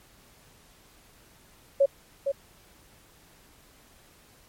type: tone with echo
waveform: sine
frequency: 554 Hz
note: C#5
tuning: 1 cent flat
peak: -16 dBFS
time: 1.8-1.86 s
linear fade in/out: 10 ms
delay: 460 ms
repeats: 1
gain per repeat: -7 dB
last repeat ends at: 2.32 s
effects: pink hiss -57 dBFS RMS until 4.48 s + MP3 64 kbps